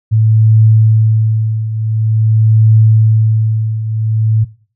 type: tone with tremolo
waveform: sine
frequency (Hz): 110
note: A2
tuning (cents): 0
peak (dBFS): -3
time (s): 0.11-4.45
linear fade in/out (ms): 20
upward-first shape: triangle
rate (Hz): 0.47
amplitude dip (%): 75
effects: noise-tail reverb RT60 0.4 s tail -19 dB re dry